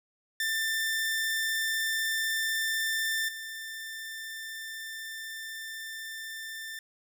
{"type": "tone with level steps", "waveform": "sawtooth", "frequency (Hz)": 1784, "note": "A6", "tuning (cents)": 23, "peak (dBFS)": [-24, -34], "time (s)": [0.4, 6.79], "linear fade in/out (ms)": 2, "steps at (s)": 3.28, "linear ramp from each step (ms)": 10, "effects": []}